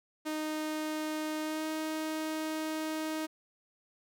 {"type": "tone with pitch glide", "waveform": "sawtooth", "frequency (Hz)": [309.3, 313.4], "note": ["D#4", "D#4"], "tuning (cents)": [-10, 13], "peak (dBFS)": -29, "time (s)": [0.25, 3.27], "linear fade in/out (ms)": 20, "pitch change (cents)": 23, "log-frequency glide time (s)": [1.41, 1.65], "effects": []}